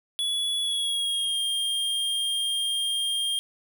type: tone with pitch glide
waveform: square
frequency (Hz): 3393 to 3212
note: G#7 to G7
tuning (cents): +36 to +41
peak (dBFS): -25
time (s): 0.19-3.39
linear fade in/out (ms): 0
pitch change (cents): -95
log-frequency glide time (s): 0.62-1.39
effects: none